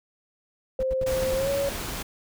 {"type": "tone with pitch glide", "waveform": "sine", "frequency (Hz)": [523.3, 557.6], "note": ["C5", "C#5"], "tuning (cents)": [0, 10], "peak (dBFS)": -23, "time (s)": [0.79, 1.69], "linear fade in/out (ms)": 2, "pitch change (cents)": 110, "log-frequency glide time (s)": [1.34, 1.51]}
{"type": "noise bursts", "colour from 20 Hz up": "brown", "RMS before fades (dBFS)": -32, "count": 7, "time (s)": [0.8, 1.46], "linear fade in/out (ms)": 2, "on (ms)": 30, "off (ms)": 75}
{"type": "noise", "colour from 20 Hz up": "pink", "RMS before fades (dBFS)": -33, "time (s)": [1.06, 2.03], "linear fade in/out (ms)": 10}
{"effects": []}